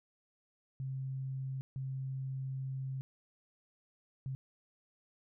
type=tone bursts at uneven times; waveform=sine; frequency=133 Hz; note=C3; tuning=29 cents sharp; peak=-36 dBFS; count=3; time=0.8-1.61 / 1.76-3.01 / 4.26-4.35 s; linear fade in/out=0 ms; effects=none